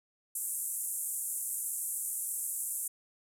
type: band-pass noise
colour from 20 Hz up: pink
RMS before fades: -36 dBFS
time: 0.35-2.88 s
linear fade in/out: 5 ms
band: 7900 to 13000 Hz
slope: 48 dB/octave
effects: none